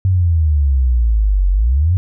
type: exponential two-way sweep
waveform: sine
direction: down then up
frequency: 96.3 to 45.1 to 96.3 Hz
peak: -10 dBFS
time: 0.05-1.97 s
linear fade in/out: 0 ms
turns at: 1.5 s
effects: none